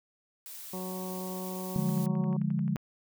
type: noise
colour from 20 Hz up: blue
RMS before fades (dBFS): -44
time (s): 0.46-2.06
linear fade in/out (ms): 0
type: harmonic tone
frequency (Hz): 185.3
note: F#3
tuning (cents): +3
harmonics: 1 / 2 / 3 / 4 / 5 / 6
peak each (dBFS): -37 / -41 / -44 / -48 / -47 / -50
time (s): 0.73-2.37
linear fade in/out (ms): 5
type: chord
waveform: sine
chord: D diminished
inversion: none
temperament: equal with one note detuned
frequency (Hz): 146.83 / 175.83 / 207.7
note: D3 / F3 / Ab3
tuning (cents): 0 / +12 / 0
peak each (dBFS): -31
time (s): 1.76-2.76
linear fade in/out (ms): 0
type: click train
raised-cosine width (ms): 0.5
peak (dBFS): -36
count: 11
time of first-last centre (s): 1.89-2.767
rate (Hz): 11.4
effects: none